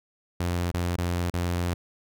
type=tone with dropouts; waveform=sawtooth; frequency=87.6 Hz; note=F2; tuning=6 cents sharp; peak=-21 dBFS; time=0.4-1.74 s; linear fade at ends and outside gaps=5 ms; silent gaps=0.715-0.74 / 0.964-0.983 / 1.301-1.338 s; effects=none